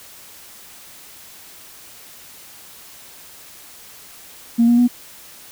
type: tone with pitch steps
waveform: sine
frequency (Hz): 233.1 / 238.4 / 243.8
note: A#3 / A#3 / B3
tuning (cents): 0 / +39 / -22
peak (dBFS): -9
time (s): 4.58-4.88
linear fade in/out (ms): 20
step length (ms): 100
effects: tanh soft clip ceiling -6 dBFS + white hiss -42 dBFS RMS until 5.51 s